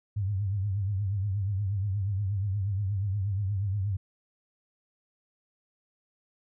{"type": "tone with vibrato", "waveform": "sine", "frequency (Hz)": 99.2, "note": "G2", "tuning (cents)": 21, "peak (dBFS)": -26, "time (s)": [0.16, 3.97], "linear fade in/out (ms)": 10, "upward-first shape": "triangle", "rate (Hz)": 8.4, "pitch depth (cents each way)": 130, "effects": []}